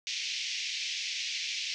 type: band-pass noise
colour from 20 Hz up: pink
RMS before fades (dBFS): -35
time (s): 0.07-1.74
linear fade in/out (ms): 0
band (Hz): 2200 to 6200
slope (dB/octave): 48
effects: none